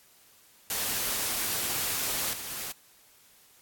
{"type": "noise with level steps", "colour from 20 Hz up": "white", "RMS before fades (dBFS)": [-30, -38, -36], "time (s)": [0.7, 2.72], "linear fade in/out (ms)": 5, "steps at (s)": [2.33, 2.5], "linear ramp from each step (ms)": 2, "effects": ["white hiss -59 dBFS RMS until 3.61 s", "AAC 64 kbps"]}